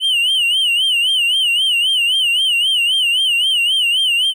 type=tone with vibrato; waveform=triangle; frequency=2960 Hz; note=F#7; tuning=in tune; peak=-11 dBFS; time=0-4.34 s; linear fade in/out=50 ms; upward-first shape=sine; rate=3.8 Hz; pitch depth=130 cents each way; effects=none